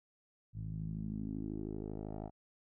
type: tone with low-pass filter sweep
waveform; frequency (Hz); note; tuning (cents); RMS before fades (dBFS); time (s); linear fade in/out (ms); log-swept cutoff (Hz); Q
10% pulse; 52.7; G#1; +26; -41; 0.53-2.31; 50; 120 to 700; 3.2
effects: none